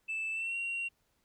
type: tone with pitch glide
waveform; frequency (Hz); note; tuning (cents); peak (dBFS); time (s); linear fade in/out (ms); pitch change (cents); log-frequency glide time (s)
sine; 2637 to 2749; E7 to F7; 0 to -28; -31; 0.08-0.89; 20; +72; 0.32-0.56
effects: tanh soft clip ceiling -31 dBFS + pink hiss -75 dBFS RMS until 1.24 s